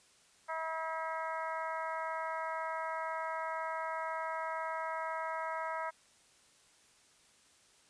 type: harmonic tone with a mistuned harmonic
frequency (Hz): 322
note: E4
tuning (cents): -41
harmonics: 2 / 3 / 4 / 5 / 6 / 7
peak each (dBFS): -41 / -39 / -41 / -45 / -48 / -50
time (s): 0.48-5.91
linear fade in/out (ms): 20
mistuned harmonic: 7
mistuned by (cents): -78
effects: white hiss -65 dBFS RMS until 7.89 s + resampled to 22050 Hz